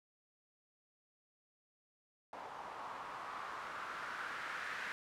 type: noise with low-pass filter sweep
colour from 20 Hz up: blue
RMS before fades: -45 dBFS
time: 2.33-4.92 s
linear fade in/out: 0 ms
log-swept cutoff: 890 to 1700 Hz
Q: 2.9
effects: none